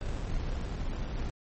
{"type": "noise with sample-and-hold", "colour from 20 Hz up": "brown", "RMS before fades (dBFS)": -33, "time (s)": [0.01, 1.3], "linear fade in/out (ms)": 0, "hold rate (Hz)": 2100, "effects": ["MP3 32 kbps"]}